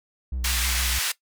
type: tone with vibrato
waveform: triangle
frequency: 62.1 Hz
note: B1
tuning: 10 cents sharp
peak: -24 dBFS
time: 0.32-0.99 s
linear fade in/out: 5 ms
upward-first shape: triangle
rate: 6.4 Hz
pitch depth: 81 cents each way
type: band-pass noise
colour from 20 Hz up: pink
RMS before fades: -26 dBFS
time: 0.44-1.12 s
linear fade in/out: 5 ms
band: 1800 to 15000 Hz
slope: 12 dB/octave
effects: noise-tail reverb RT60 0.1 s tail -18 dB re dry